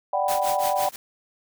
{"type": "chord", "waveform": "sine", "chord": "G major seventh", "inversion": "second", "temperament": "equal", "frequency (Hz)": [587.3, 740, 784, 987.8], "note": ["D5", "F#5", "G5", "B5"], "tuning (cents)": [0, 0, 0, 0], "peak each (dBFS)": [-26, -26, -25, -29], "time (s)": [0.13, 0.89], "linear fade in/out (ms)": 5}
{"type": "noise with tremolo", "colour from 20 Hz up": "white", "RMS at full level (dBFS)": -29, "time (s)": [0.28, 0.96], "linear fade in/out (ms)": 2, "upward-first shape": "triangle", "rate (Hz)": 5.9, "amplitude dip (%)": 100}
{"effects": []}